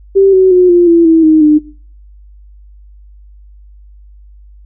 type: tone with pitch steps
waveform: sine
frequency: 390 / 376.1 / 362.6 / 349.7 / 337.2 / 325.1 / 313.5 / 302.3 Hz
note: G4 / F#4 / F#4 / F4 / E4 / E4 / D#4 / D#4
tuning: -9 / +28 / -35 / +2 / +39 / -24 / +13 / -50 cents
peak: -3 dBFS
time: 0.15-1.59 s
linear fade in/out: 20 ms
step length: 180 ms
effects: noise-tail reverb RT60 0.5 s tail -22 dB re dry + added 50 Hz sine -35 dBFS peak until 4.65 s